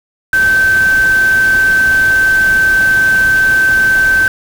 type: tone in noise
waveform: sine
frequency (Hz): 1546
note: G6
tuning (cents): -24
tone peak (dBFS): -7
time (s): 0.33-4.28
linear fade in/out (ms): 2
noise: pink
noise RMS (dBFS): -24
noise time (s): 0.33-4.28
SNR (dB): +14
effects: none